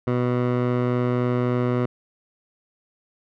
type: tone with low-pass filter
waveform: 15% pulse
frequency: 123.47 Hz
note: B2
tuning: in tune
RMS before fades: -22 dBFS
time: 0.07-1.86 s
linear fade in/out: 5 ms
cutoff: 1500 Hz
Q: 0.67
effects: none